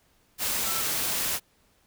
sine tone in noise, 1334 Hz, E6, 20 cents sharp, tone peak -36 dBFS, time 0.63-0.84 s, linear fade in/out 50 ms, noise white, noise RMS -28 dBFS, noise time 0.38-1.4 s, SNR -11 dB, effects pink hiss -65 dBFS RMS until 1.86 s

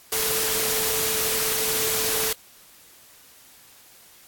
sine tone in noise, 440 Hz, A4, in tune, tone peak -31 dBFS, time 0.12-2.33 s, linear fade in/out 5 ms, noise white, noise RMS -24 dBFS, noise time 0.12-2.33 s, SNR -10 dB, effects white hiss -51 dBFS RMS until 4.27 s + AAC 64 kbps

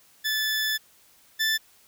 20% pulse tone pair in turn, 1741 / 1760.2 Hz, A6 / A6, -19 / 0 cents, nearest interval unison, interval 19 cents, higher second, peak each -19 / -17 dBFS, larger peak second, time 0.24-0.78 / 1.39-1.58 s, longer first, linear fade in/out 20 ms, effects white hiss -58 dBFS RMS until 1.87 s

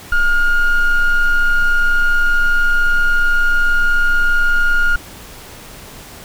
triangle ring-modulated tone, 718 Hz, F5, 48 cents sharp, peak -4 dBFS, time 0.12-4.96 s, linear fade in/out 5 ms, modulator 703 Hz, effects tanh soft clip ceiling -3 dBFS + pink hiss -36 dBFS RMS until 6.24 s

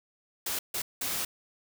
white noise bursts at uneven times, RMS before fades -32 dBFS, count 3, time 0.46-0.59 / 0.74-0.82 / 1.01-1.25 s, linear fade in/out 5 ms, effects none

